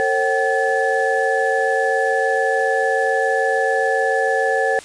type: tone cluster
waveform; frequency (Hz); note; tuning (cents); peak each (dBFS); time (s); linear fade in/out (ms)
sine; 452.1 / 539 / 765 / 1725; A4 / C#5 / G5 / A6; +47 / -49 / -42 / -35; -21; 0-4.79; 0
effects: white hiss -39 dBFS RMS until 4.84 s + resampled to 22050 Hz